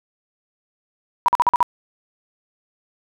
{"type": "tone bursts", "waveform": "sine", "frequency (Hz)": 969, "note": "B5", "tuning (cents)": -33, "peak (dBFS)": -11, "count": 6, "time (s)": [1.26, 1.628], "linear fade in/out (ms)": 0, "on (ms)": 23, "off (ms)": 46, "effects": []}